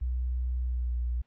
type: tone with pitch glide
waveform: sine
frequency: 62 to 60.23 Hz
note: B1 to B1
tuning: +7 to -43 cents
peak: -27 dBFS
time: 0.01-1.22 s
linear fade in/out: 10 ms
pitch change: -50 cents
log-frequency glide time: 0.63-0.93 s
effects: pink hiss -72 dBFS RMS until 1.26 s + low-pass 3000 Hz 12 dB/octave